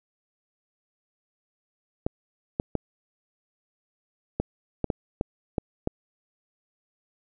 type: clicks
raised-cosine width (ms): 2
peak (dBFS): -11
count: 9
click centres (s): 2.065 / 2.599 / 2.753 / 4.4 / 4.843 / 4.902 / 5.211 / 5.582 / 5.874
effects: none